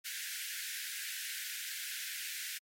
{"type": "high-pass noise", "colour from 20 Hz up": "pink", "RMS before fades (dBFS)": -41, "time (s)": [0.04, 2.59], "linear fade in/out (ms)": 20, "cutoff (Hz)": 1500, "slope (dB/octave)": 96, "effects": ["MP3 64 kbps"]}